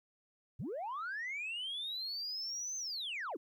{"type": "linear two-way sweep", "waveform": "sine", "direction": "up then down", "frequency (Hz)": [85.6, 6272, 229.9], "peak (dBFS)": -36, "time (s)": [0.59, 3.37], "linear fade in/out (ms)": 10, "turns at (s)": 2.77, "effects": ["tanh soft clip ceiling -35 dBFS", "13-bit"]}